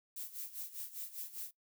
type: noise with tremolo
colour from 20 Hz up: violet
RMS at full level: -42 dBFS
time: 0.16-1.51 s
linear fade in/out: 5 ms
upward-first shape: sine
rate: 5 Hz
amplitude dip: 80%
effects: noise-tail reverb RT60 0.1 s tail -19 dB re dry